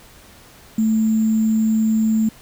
sine tone with sample-and-hold, 220 Hz, A3, in tune, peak -14 dBFS, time 0.78-2.29 s, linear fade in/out 5 ms, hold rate 7350 Hz, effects pink hiss -46 dBFS RMS until 2.41 s

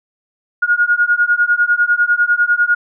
sine beating tone pair, 1430 / 1440 Hz, F6 / F#6, +41 / -47 cents, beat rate 10 Hz, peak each -14 dBFS, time 0.62-2.75 s, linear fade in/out 10 ms, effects none

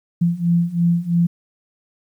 sine beating tone pair, 169.6 / 172.6 Hz, E3 / F3, +50 / -20 cents, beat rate 3 Hz, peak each -19 / -17 dBFS, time 0.21-1.27 s, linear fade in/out 10 ms, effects 9-bit

